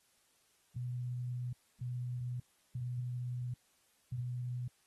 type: tone bursts at uneven times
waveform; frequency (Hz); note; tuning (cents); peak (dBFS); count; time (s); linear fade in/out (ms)
sine; 123.47; B2; 0; -36; 4; 0.76-1.53 / 1.81-2.4 / 2.75-3.54 / 4.12-4.68; 5
effects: white hiss -72 dBFS RMS until 4.86 s + AAC 32 kbps

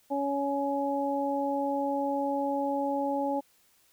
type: harmonic tone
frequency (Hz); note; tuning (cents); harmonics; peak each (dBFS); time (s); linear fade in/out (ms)
280; C#4; +18; 1 / 2 / 3; -31 / -31 / -31; 0.1-3.41; 20
effects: white hiss -65 dBFS RMS until 3.92 s

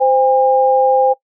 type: tone pair together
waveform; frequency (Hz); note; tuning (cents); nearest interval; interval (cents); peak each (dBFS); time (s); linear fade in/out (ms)
sine; 519 / 807.7; C5 / G#5; -14 / -48; minor sixth; 766; -12; 0-1.14; 20
effects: noise-tail reverb RT60 0.1 s tail -20 dB re dry

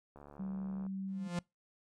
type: click train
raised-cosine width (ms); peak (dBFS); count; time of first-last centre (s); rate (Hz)
1; -39; 52; 0.16-0.865; 72.3
type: tone with pitch glide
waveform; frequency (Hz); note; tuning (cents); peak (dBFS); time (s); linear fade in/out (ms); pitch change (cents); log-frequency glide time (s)
sine; 191.4 to 192.84; G3 to G3; -41 to -28; -37; 0.39-1.28; 10; +13; 0.67-1.04
type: tone with exponential growth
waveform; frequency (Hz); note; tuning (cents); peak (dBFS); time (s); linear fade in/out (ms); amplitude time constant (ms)
45% pulse; 174.61; F3; 0; -31; 1.08-1.39; 2; 66
effects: noise-tail reverb RT60 0.2 s tail -25 dB re dry + resampled to 22050 Hz

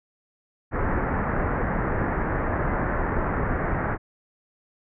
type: low-pass noise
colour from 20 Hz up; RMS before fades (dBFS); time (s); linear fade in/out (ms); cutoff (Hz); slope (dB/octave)
pink; -25; 0.71-3.98; 50; 1900; 48
effects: none

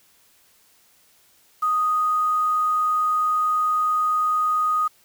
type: tone with quantisation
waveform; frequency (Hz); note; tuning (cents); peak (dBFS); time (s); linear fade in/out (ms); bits
sine; 1244.5; D#6; 0; -18; 1.62-4.88; 10; 7
effects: white hiss -58 dBFS RMS until 5.04 s

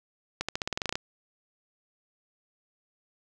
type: accelerating click train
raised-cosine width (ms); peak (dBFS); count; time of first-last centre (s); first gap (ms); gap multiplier
0.2; -12; 12; 0.41-0.955; 76; 0.91
effects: none

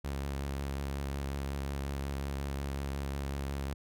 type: tone with vibrato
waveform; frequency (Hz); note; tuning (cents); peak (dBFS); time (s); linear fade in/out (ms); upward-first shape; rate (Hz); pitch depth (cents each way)
sawtooth; 69.3; C#2; 0; -30; 0.04-3.74; 10; sine; 5.5; 23
effects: none

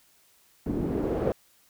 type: noise with low-pass filter sweep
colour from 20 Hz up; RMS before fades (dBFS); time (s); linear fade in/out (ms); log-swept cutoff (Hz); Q
white; -28; 0.66-1.32; 0; 260 to 510; 2.1
effects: white hiss -62 dBFS RMS until 1.69 s

